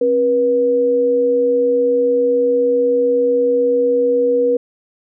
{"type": "tone pair together", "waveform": "sine", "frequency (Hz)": [268.5, 484.6], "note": ["C4", "B4"], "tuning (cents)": [45, -33], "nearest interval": "minor seventh", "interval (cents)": 1022, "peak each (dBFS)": [-22, -12], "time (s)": [0.01, 4.57], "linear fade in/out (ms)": 5, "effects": []}